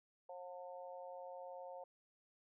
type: harmonic tone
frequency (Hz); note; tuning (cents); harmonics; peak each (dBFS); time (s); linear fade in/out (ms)
179.4; F3; +47; 3 / 4 / 5; -50 / -53 / -55; 0.29-1.84; 5
effects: none